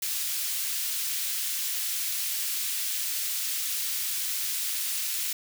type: high-pass noise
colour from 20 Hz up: white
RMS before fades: -30 dBFS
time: 0.02-5.33 s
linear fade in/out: 5 ms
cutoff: 2400 Hz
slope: 12 dB/octave
effects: none